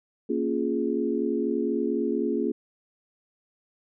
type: chord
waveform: sine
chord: Bb minor seventh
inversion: none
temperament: equal with one note detuned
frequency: 233.1 / 277.2 / 349.2 / 418 Hz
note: Bb3 / Db4 / F4 / Ab4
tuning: 0 / 0 / 0 / +11 cents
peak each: -29 dBFS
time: 0.29-2.52 s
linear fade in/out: 10 ms
effects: none